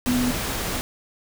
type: tone in noise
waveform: sine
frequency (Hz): 248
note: B3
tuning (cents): +7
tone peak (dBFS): -20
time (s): 0.07-0.31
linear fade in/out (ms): 0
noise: pink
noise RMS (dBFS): -27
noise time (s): 0.06-0.81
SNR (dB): +4
effects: none